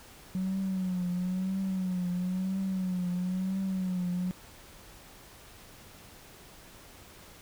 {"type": "tone with vibrato", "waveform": "triangle", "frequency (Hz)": 185, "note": "F#3", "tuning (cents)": 0, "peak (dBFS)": -25, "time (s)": [0.35, 4.31], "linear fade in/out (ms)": 0, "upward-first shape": "triangle", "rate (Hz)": 1, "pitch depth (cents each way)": 76, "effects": ["tanh soft clip ceiling -25 dBFS", "pink hiss -52 dBFS RMS until 7.41 s"]}